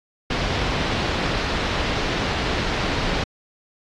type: low-pass noise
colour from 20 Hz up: pink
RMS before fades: -24 dBFS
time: 0.3-3.24 s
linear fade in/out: 5 ms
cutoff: 4700 Hz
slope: 24 dB/octave
effects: AAC 48 kbps